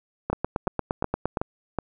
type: two click trains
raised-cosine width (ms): 1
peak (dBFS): -11 / -10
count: 5 / 10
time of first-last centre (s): 0.3-1.787 / 0.33-1.372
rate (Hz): 2.69 / 8.64
effects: none